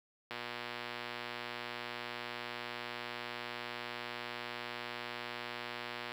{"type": "click train", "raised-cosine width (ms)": 0.3, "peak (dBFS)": -24, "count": 698, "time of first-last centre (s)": [0.31, 6.118], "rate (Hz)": 120, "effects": ["high-pass 150 Hz 12 dB/octave", "9-bit"]}